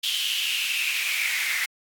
pink noise with high-pass filter sweep, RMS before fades -26 dBFS, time 0.03-1.66 s, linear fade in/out 10 ms, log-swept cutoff 3200 to 2000 Hz, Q 6.6, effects AAC 64 kbps

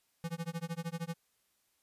square tone with tremolo, 167.2 Hz, E3, 25 cents sharp, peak -34 dBFS, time 0.24-1.14 s, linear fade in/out 0 ms, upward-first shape sine, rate 13 Hz, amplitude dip 100%, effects white hiss -75 dBFS RMS until 1.82 s + resampled to 32000 Hz

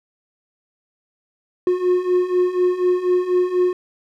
triangle beating tone pair, 358.7 / 362.8 Hz, F4 / F#4, +46 / -34 cents, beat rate 4.1 Hz, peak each -19 / -15 dBFS, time 1.67-3.73 s, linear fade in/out 2 ms, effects none

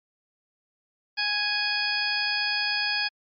harmonic tone with a mistuned harmonic, 830.6 Hz, G#5, in tune, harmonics 1 / 2 / 3 / 4 / 5 / 6, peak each -35 / -29 / -30 / -35 / -31 / -29 dBFS, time 1.17-3.09 s, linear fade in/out 20 ms, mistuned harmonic 5, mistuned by +120 cents, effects MP3 48 kbps

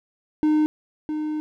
triangle tone pair in turn, 305.9 / 305.9 Hz, D#4 / D#4, -29 / -29 cents, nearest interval unison, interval 0 cents, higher neither, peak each -14 / -22 dBFS, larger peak first, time 0.43-0.66 / 1.09-1.4 s, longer second, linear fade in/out 0 ms, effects none

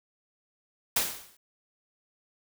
white noise with exponential decay, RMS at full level -23 dBFS, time 0.96-1.37 s, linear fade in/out 5 ms, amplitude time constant 88 ms, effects none

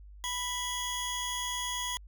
25% pulse tone pair together, 987.8 / 3323 Hz, B5 / G#7, 0 / 0 cents, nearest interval octave + major sixth, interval 2100 cents, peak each -32 / -31 dBFS, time 0.24-1.97 s, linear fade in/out 0 ms, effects added 50 Hz sine -47 dBFS peak until 2.07 s

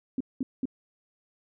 sine tone bursts, 261.6 Hz, C4, in tune, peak -25 dBFS, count 3, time 0.18-0.655 s, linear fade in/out 2 ms, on 25 ms, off 200 ms, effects none

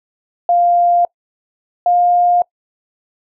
sine tone pair in turn, 698.5 / 706.6 Hz, F5 / F5, 0 / +20 cents, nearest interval unison, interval 20 cents, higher second, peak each -9 dBFS, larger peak neither, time 0.49-1.05 / 1.86-2.42 s, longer neither, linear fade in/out 2 ms, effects noise-tail reverb RT60 0.1 s tail -25 dB re dry

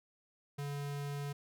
square tone, 142.9 Hz, D3, 47 cents flat, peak -38 dBFS, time 0.58-1.33 s, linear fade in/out 10 ms, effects none

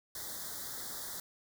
white band-stop noise, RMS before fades -42 dBFS, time 0.15-1.2 s, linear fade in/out 2 ms, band 2000 to 3400 Hz, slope 96 dB/octave, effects none

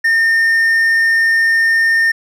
triangle tone, 1819 Hz, A#6, 43 cents flat, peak -8 dBFS, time 0.04-2.12 s, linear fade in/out 10 ms, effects none

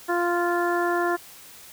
harmonic tone, 348.3 Hz, F4, 5 cents flat, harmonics 1 / 2 / 3 / 4 / 5, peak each -24 / -27 / -29 / -30 / -31 dBFS, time 0.08-1.17 s, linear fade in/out 20 ms, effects white hiss -46 dBFS RMS until 1.72 s

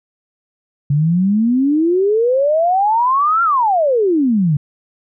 sine exponential two-way sweep, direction up then down, 139.3 to 1395 to 139.3 Hz, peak -11 dBFS, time 0.9-4.57 s, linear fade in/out 5 ms, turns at 3.43 s, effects none

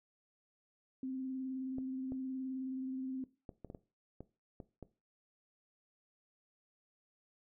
sine tone with vibrato, 261.6 Hz, C4, in tune, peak -37 dBFS, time 1.03-3.24 s, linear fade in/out 2 ms, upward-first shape triangle, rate 19 Hz, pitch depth 25 cents each way
clicks, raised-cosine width 2 ms, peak -33 dBFS, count 9, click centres 1.784 / 2.121 / 3.492 / 3.647 / 3.701 / 3.748 / 4.206 / 4.602 / 4.827 s
effects noise-tail reverb RT60 0.3 s tail -17 dB re dry

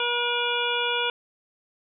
harmonic tone with a mistuned harmonic, 480 Hz, B4, 49 cents flat, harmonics 1 / 2 / 3 / 5 / 6 / 7, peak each -30 / -30 / -30 / -30 / -30 / -30 dBFS, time 0-1.1 s, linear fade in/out 2 ms, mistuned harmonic 7, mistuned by +35 cents, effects none

